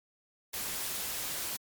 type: noise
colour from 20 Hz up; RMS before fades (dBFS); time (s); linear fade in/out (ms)
white; -36; 0.53-1.57; 10
effects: MP3 96 kbps